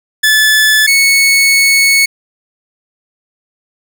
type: tone pair in turn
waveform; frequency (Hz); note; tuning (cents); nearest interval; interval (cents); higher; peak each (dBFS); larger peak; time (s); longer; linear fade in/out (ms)
sawtooth; 1733 / 2208; A6 / C#7; -27 / -7; major third; 420; second; -3; neither; 0.23-0.87 / 0.87-2.06; second; 10
effects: 7-bit